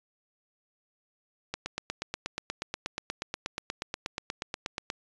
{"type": "click train", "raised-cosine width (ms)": 0.2, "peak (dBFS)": -15, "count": 29, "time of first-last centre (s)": [1.54, 4.901], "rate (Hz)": 8.33, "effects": ["resampled to 22050 Hz"]}